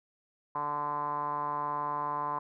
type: tone with low-pass filter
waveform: 5% pulse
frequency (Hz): 146.83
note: D3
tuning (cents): 0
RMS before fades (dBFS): -33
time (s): 0.55-2.39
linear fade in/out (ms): 5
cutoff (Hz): 1000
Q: 9
effects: none